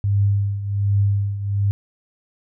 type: tone with tremolo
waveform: sine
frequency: 100.5 Hz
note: G2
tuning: 44 cents sharp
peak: -13 dBFS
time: 0.04-1.71 s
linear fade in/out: 0 ms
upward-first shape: triangle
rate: 1.3 Hz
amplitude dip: 75%
effects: none